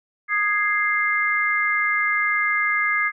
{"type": "chord", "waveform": "sine", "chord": "Ab major", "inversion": "second", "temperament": "equal with one note detuned", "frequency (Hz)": [1235.2, 1661.2, 2093], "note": ["Eb6", "Ab6", "C7"], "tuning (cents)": [-13, 0, 0], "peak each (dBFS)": [-25, -23, -21], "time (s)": [0.28, 3.12], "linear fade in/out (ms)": 50, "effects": []}